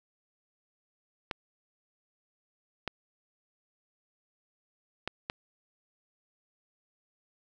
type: clicks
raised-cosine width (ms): 0.3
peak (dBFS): -16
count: 4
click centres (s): 1.312 / 2.877 / 5.076 / 5.299
effects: none